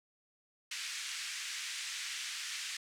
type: band-pass noise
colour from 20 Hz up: pink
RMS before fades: -41 dBFS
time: 0.71-2.77 s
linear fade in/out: 5 ms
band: 1800 to 8300 Hz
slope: 24 dB/octave
effects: none